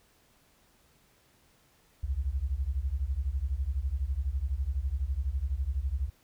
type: beating tone pair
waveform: sine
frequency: 61.4 / 73.4 Hz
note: B1 / D2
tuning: -9 / 0 cents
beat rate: 12 Hz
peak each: -31 dBFS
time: 2.03-6.1 s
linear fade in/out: 10 ms
effects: pink hiss -65 dBFS RMS until 6.23 s